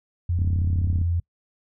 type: tone with pitch glide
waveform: sine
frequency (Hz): 87.1 to 85.75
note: F2 to F2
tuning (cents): -4 to -31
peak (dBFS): -20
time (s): 0.29-1.2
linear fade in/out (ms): 5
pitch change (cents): -27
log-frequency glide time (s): 0.83-1.01
type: click train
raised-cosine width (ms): 5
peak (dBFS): -18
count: 23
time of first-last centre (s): 0.39-1.015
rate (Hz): 35.2
effects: noise-tail reverb RT60 0.1 s tail -26 dB re dry